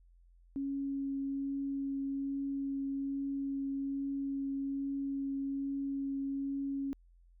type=tone with vibrato; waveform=sine; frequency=275.6 Hz; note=C#4; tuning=10 cents flat; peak=-33 dBFS; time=0.56-6.93 s; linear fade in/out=0 ms; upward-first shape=triangle; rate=1.2 Hz; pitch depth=9 cents each way; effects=added 43 Hz sine -59 dBFS peak until 7.4 s